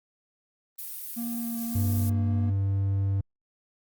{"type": "noise", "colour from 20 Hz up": "violet", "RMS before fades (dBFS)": -37, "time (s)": [0.78, 2.1], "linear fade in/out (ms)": 10}
{"type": "tone with vibrato", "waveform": "triangle", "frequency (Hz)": 233.1, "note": "A#3", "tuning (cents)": 0, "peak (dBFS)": -28, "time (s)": [1.16, 2.51], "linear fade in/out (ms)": 20, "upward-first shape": "triangle", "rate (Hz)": 1.7, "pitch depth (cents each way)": 15}
{"type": "tone", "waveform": "triangle", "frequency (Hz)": 98, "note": "G2", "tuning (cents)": 0, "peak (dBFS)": -21, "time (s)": [1.75, 3.21], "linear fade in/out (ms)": 5}
{"effects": ["Opus 32 kbps"]}